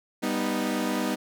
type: chord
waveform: sawtooth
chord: G augmented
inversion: none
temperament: equal with one note detuned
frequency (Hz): 197.93 / 246.9 / 311.1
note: G3 / B3 / D#4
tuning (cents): +17 / 0 / 0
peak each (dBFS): -27 / -25 / -26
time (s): 0.22-1.16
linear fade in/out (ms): 20
effects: none